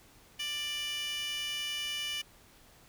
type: tone with high-pass filter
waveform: 15% pulse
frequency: 590 Hz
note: D5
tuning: 8 cents sharp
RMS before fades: -36 dBFS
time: 0.39-2.22 s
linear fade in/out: 10 ms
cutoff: 3000 Hz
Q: 4.6
effects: pink hiss -59 dBFS RMS until 2.88 s